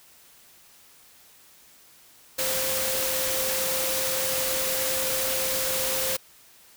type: tone in noise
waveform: sine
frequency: 524 Hz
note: C5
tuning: 2 cents sharp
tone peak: -31 dBFS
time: 2.38-6.17 s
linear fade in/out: 10 ms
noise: white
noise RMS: -27 dBFS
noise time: 2.38-6.17 s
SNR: -7 dB
effects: white hiss -54 dBFS RMS until 6.76 s